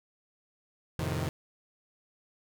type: chord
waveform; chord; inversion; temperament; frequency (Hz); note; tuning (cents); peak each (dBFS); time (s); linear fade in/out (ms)
sawtooth; F dominant seventh; none; equal; 87.31 / 110 / 130.81 / 155.56; F2 / A2 / C3 / Eb3; 0 / 0 / 0 / 0; -31 / -34 / -31 / -31; 0.99-1.29; 0
effects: none